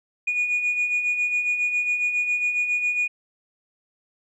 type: beating tone pair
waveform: sine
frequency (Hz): 2448 / 2455.3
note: D#7 / D#7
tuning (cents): -29 / -24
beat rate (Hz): 7.3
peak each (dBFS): -28 / -20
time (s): 0.27-3.08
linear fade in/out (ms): 10
effects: tanh soft clip ceiling -17 dBFS